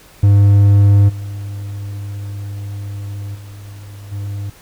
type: tone with level steps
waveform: triangle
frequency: 100.9 Hz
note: G#2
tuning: 49 cents flat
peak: -4 / -21 / -29 / -19 dBFS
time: 0.23-4.5 s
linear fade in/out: 5 ms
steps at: 1.08 / 3.34 / 4.11 s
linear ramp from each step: 20 ms
effects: pink hiss -44 dBFS RMS until 4.61 s